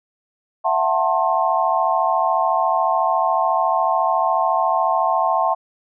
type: chord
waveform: sine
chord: F# half-diminished seventh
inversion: third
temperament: just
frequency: 666 / 740 / 888 / 1065.6 Hz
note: E5 / F#5 / A5 / C6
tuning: +18 / 0 / +16 / +31 cents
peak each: -21 dBFS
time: 0.64-5.55 s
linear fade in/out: 20 ms
effects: none